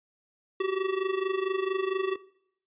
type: tone with amplitude modulation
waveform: square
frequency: 381.5 Hz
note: G4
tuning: 47 cents flat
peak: -24 dBFS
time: 0.6-2.16 s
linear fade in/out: 5 ms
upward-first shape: sine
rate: 24.4 Hz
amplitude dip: 75%
effects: noise-tail reverb RT60 0.7 s tail -20 dB re dry + resampled to 8000 Hz